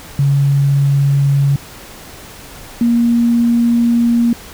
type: tone pair in turn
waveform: sine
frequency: 140 / 235.5 Hz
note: C#3 / A#3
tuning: +18 / +18 cents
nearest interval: major sixth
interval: 900 cents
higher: second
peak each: -9 dBFS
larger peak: neither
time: 0.19-1.56 / 2.81-4.33 s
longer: second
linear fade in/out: 2 ms
effects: pink hiss -35 dBFS RMS until 4.53 s